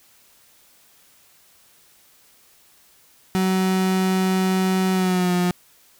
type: tone with pitch glide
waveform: 35% pulse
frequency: 187.7 to 178.4 Hz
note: F#3 to F3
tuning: +25 to +37 cents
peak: -16 dBFS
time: 3.35-5.51 s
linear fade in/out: 0 ms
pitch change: -88 cents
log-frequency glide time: 4.93-5.33 s
effects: white hiss -55 dBFS RMS until 5.99 s

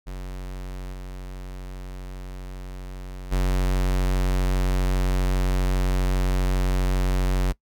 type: tone with level steps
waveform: square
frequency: 46.25 Hz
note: F#1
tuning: in tune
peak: -32 / -34 / -20 dBFS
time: 0.06-7.53 s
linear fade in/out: 20 ms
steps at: 0.92 / 3.31 s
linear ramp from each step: 20 ms
effects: noise-tail reverb RT60 0.1 s tail -21 dB re dry

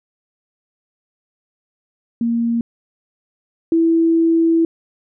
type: tone pair in turn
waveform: sine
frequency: 233.1 / 329.7 Hz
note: A#3 / E4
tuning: 0 / 0 cents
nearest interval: tritone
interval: 600 cents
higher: second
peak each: -15 / -11 dBFS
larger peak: second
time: 2.21-2.61 / 3.72-4.65 s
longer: second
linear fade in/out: 2 ms
effects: none

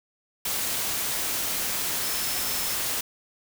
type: tone in noise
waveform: sine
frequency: 5274 Hz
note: E8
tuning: in tune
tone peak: -36 dBFS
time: 2.03-2.75 s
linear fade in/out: 5 ms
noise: white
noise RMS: -28 dBFS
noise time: 0.45-3.01 s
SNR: -11 dB
effects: none

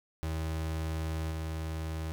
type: tone with level steps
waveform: 35% pulse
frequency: 80 Hz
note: D#2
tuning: 49 cents sharp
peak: -30 / -32 dBFS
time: 0.23-2.12 s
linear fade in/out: 0 ms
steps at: 1.3 s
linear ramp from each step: 20 ms
effects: none

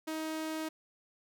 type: tone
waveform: sawtooth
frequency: 315.6 Hz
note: D#4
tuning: 25 cents sharp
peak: -31 dBFS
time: 0.07-0.69 s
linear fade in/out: 10 ms
effects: none

